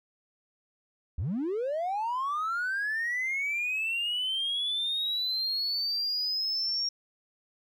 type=linear sweep; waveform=triangle; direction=up; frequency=61.74 to 5588 Hz; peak=-25 dBFS; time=1.18-6.89 s; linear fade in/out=5 ms; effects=tanh soft clip ceiling -24 dBFS